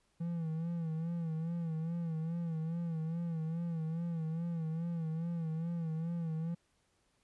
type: tone with vibrato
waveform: triangle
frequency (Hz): 164.81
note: E3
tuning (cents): 0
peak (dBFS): -32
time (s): 0.2-6.55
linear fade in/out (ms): 10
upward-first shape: sine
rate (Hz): 2.4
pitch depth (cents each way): 69
effects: pink hiss -75 dBFS RMS until 7.23 s + resampled to 24000 Hz